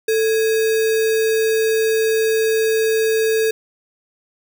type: tone with sample-and-hold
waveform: sine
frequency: 442.6 Hz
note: A4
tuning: 10 cents sharp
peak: -14 dBFS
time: 0.08-3.51 s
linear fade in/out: 5 ms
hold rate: 2100 Hz
effects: none